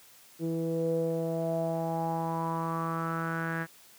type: tone with low-pass filter sweep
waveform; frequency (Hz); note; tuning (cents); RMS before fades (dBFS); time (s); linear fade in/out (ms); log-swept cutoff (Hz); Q
sawtooth; 164.4; E3; -4; -31; 0.39-3.67; 50; 390 to 1700; 6.6
effects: white hiss -56 dBFS RMS until 3.98 s + high-pass 80 Hz 12 dB/octave